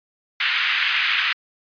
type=band-pass noise; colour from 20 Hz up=white; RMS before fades=-21 dBFS; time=0.4-1.33 s; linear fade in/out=5 ms; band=1500 to 3000 Hz; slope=24 dB/octave; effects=resampled to 11025 Hz